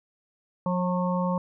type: harmonic tone with a mistuned harmonic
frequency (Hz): 180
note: F#3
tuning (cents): -47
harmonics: 1 / 3 / 5 / 6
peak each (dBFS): -25 / -30 / -32 / -33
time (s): 0.66-1.38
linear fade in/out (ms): 2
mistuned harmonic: 6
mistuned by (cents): +18
effects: none